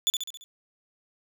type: tone with echo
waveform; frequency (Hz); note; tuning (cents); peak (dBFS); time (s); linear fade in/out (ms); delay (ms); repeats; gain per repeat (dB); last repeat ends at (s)
30% pulse; 3475; A7; -22; -18; 0.07-0.1; 0; 68; 5; -5; 0.44
effects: none